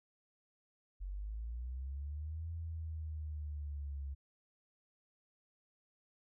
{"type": "linear two-way sweep", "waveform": "sine", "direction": "up then down", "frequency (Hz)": [45.22, 83.3, 68.5], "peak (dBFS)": -39, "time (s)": [1, 4.15], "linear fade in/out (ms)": 20, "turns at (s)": 2.51, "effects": []}